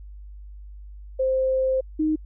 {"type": "tone pair in turn", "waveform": "sine", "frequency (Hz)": [523.3, 310], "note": ["C5", "D#4"], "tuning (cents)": [0, -6], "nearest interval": "major sixth", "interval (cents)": 906, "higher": "first", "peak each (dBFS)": [-19, -19], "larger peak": "neither", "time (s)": [[1.19, 1.81], [1.99, 2.16]], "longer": "first", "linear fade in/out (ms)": 10, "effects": ["added 50 Hz sine -38 dBFS peak until 2.25 s"]}